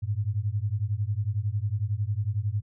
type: beating tone pair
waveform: sine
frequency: 98.6 / 109.6 Hz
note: G2 / A2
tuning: +11 / -6 cents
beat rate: 11 Hz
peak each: -28 dBFS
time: 0.02-2.62 s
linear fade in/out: 20 ms
effects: none